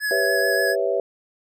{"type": "tone with vibrato", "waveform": "square", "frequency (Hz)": 1686, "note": "G#6", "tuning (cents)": 26, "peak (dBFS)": -22, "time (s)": [0, 0.76], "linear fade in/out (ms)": 50, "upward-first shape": "triangle", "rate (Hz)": 6.9, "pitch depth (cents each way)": 24}
{"type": "chord", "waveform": "sine", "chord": "C# half-diminished seventh", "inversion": "second", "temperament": "equal with one note detuned", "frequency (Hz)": [392, 490.2, 554.4, 659.3], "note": ["G4", "B4", "C#5", "E5"], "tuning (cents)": [0, -13, 0, 0], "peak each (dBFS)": -25, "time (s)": [0.11, 1], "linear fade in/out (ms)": 2}
{"effects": []}